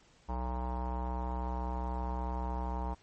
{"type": "tone with low-pass filter", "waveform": "square", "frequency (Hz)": 62.3, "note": "B1", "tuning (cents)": 16, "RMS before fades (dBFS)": -35, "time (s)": [0.28, 2.95], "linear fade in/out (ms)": 20, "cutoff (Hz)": 910, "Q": 7, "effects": ["pink hiss -64 dBFS RMS until 3.02 s", "MP3 32 kbps"]}